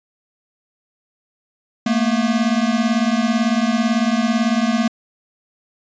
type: beating tone pair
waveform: square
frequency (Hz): 220 / 238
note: A3 / A#3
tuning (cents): 0 / +36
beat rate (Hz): 18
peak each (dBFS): -19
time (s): 1.86-4.88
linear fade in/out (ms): 5
effects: resampled to 16000 Hz